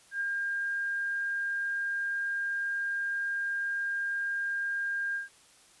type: tone with ADSR envelope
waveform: sine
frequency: 1607 Hz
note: G6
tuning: 43 cents sharp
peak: -27 dBFS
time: 0.11-5.29 s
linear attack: 100 ms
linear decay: 3 ms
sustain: -2 dB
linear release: 140 ms
effects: white hiss -59 dBFS RMS until 5.8 s + resampled to 24000 Hz